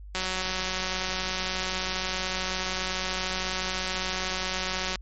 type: click train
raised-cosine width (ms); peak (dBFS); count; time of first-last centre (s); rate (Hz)
0.2; -12; 895; 0.15-4.956; 186
effects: added 50 Hz sine -40 dBFS peak until 5.01 s + MP3 32 kbps